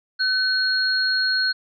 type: tone pair together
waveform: sine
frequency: 1517 / 4291 Hz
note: F#6 / C8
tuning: +43 / +43 cents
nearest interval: octave + tritone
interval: 1800 cents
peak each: -21 dBFS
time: 0.19-1.53 s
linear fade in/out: 20 ms
effects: none